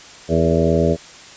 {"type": "harmonic tone with a mistuned harmonic", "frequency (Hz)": 82.41, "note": "E2", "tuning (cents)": 0, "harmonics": [1, 2, 3, 4, 5, 6, 7, 8], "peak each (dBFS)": [-22, -19, -22, -24, -20, -23, -21, -25], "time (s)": [0.28, 0.97], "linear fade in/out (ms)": 50, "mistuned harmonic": 6, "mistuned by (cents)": -49, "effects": ["white hiss -40 dBFS RMS until 1.36 s", "resampled to 16000 Hz"]}